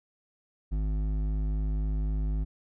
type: tone with hard clipping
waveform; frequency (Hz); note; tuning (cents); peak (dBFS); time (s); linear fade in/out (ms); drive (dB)
sine; 51.91; G#1; 0; -28; 0.71-2.45; 20; 10
effects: none